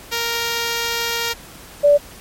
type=tone pair in turn; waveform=5% pulse / sine; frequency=466.2 / 580.3 Hz; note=A#4 / D5; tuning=0 / -21 cents; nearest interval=major third; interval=379 cents; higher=second; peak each=-8 dBFS; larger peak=neither; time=0.11-1.34 / 1.83-1.98 s; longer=first; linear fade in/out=20 ms; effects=pink hiss -40 dBFS RMS until 2.2 s + MP3 64 kbps